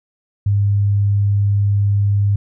sine tone, 101.2 Hz, G#2, 44 cents flat, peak -12 dBFS, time 0.46-2.36 s, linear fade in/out 5 ms, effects none

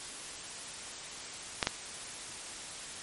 clicks, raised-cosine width 0.2 ms, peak -9 dBFS, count 2, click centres 1.628 / 1.671 s, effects white hiss -43 dBFS RMS until 3.02 s + MP3 48 kbps

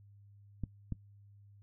clicks, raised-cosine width 5 ms, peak -24 dBFS, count 2, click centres 0.637 / 0.923 s, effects noise-tail reverb RT60 0.1 s tail -19 dB re dry + added 101 Hz sine -56 dBFS peak until 1.62 s

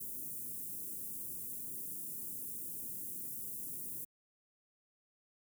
white band-stop noise, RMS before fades -43 dBFS, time 0-4.05 s, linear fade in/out 10 ms, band 360 to 9400 Hz, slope 24 dB/octave, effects high-pass 100 Hz 12 dB/octave

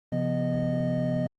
triangle tone cluster, 133 / 172.2 / 247.8 / 617 Hz, C3 / F3 / B3 / D#5, +29 / -24 / +6 / -15 cents, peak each -28 dBFS, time 0.12-1.27 s, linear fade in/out 5 ms, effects Opus 24 kbps

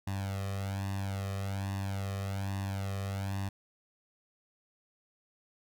sawtooth tone with flanger, 97.9 Hz, G2, 2 cents flat, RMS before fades -35 dBFS, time 0.07-3.49 s, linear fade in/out 5 ms, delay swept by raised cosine 1.1 to 1.63 ms, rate 1.2 Hz, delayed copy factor +0.95, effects none

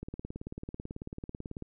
click train, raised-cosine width 3 ms, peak -26 dBFS, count 30, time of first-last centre 0.03-1.623 s, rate 18.2 Hz, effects none

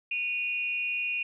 sine tone pair together, 2466 / 2764 Hz, D#7 / F7, -16 / -19 cents, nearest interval major second, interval 197 cents, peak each -29 / -33 dBFS, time 0.11-1.23 s, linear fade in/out 5 ms, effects none

